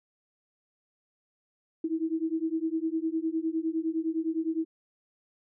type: beating tone pair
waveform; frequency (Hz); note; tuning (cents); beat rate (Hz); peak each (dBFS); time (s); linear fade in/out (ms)
sine; 318.2 / 328; D#4 / E4; +39 / -9; 9.8; -30; 1.84-4.65; 5
effects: none